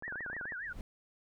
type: clicks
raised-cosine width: 1 ms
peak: -32 dBFS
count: 12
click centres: 0.024 / 0.08 / 0.124 / 0.157 / 0.207 / 0.263 / 0.3 / 0.331 / 0.366 / 0.412 / 0.455 / 0.522 s
type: tone with vibrato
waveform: sine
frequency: 1661.2 Hz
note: G#6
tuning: in tune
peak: -38 dBFS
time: 0.03-0.73 s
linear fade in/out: 5 ms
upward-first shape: triangle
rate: 6.9 Hz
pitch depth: 290 cents each way
type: noise with exponential growth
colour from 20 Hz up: brown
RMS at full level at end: -41 dBFS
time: 0.5-0.81 s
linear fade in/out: 1 ms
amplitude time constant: 67 ms
effects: none